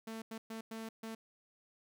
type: tone bursts at uneven times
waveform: sawtooth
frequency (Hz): 223.5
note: A3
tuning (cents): +27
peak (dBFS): -38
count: 5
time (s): 0.07-0.22 / 0.31-0.38 / 0.5-0.61 / 0.71-0.89 / 1.03-1.15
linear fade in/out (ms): 5
effects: none